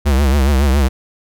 square tone with vibrato, 69 Hz, C#2, 7 cents flat, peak -11 dBFS, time 0.05-0.89 s, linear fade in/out 20 ms, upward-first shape triangle, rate 7.2 Hz, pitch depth 140 cents each way, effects none

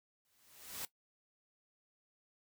white noise with exponential growth, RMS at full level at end -40 dBFS, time 0.25-0.85 s, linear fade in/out 1 ms, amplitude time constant 130 ms, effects noise-tail reverb RT60 0.1 s tail -17 dB re dry

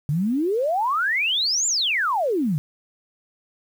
sine exponential two-way sweep, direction up then down, 138.59 to 7459 to 138.59 Hz, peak -19 dBFS, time 0.09-2.58 s, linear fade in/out 0 ms, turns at 1.67 s, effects 8-bit

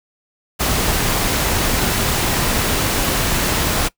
pink noise, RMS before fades -18 dBFS, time 0.59-3.89 s, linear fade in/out 20 ms, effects noise-tail reverb RT60 0.1 s tail -21 dB re dry

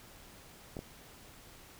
clicks, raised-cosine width 2 ms, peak -27 dBFS, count 2, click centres 0.768 / 0.791 s, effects pink hiss -55 dBFS RMS until 1.79 s

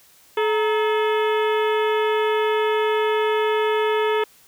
harmonic tone with a mistuned harmonic, 430 Hz, A4, 40 cents flat, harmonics 1 / 2 / 3 / 4 / 5 / 6 / 7 / 8, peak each -19 / -25 / -29 / -31 / -33 / -35 / -36 / -37 dBFS, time 0.37-4.24 s, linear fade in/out 5 ms, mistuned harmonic 2, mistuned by +130 cents, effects white hiss -53 dBFS RMS until 4.47 s

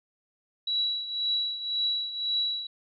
sine tone with tremolo, 3912 Hz, B7, 17 cents flat, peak -23 dBFS, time 0.67-2.67 s, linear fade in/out 5 ms, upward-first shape triangle, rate 1.9 Hz, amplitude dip 75%, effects none

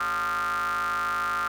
square ring-modulated tone, 82.9 Hz, E2, 10 cents sharp, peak -23 dBFS, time 0-1.48 s, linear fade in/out 5 ms, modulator 1300 Hz, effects none

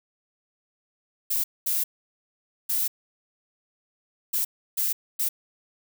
violet noise bursts at uneven times, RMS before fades -25 dBFS, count 6, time 1.3-1.44 / 1.66-1.84 / 2.69-2.88 / 4.33-4.45 / 4.77-4.93 / 5.19-5.29 s, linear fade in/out 10 ms, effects none

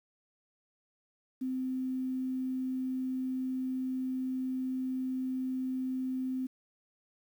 sine tone with quantisation, 258.8 Hz, C4, 19 cents flat, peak -31 dBFS, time 1.41-6.47 s, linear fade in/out 10 ms, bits 10, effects none

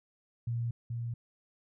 sine tone with echo, 117.7 Hz, A#2, 17 cents sharp, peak -30 dBFS, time 0.47-0.71 s, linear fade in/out 5 ms, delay 430 ms, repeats 1, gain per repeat -3 dB, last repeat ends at 1.14 s, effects none

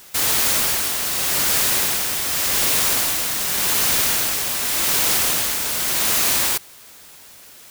white noise with tremolo, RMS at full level -18 dBFS, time 0.14-6.58 s, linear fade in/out 10 ms, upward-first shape sine, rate 0.86 Hz, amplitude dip 45%, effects white hiss -44 dBFS RMS until 7.7 s

